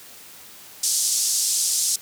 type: band-pass noise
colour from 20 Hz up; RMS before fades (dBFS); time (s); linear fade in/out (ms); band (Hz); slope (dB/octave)
pink; -22; 0.83-1.96; 5; 5300 to 10000; 24
effects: white hiss -44 dBFS RMS until 2.01 s + high-pass 80 Hz 12 dB/octave